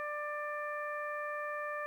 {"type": "harmonic tone", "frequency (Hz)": 593, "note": "D5", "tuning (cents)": 17, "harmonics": [1, 2, 3, 4], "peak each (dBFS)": [-40, -40, -41, -50], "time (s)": [0, 1.86], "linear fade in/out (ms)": 0, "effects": ["11-bit"]}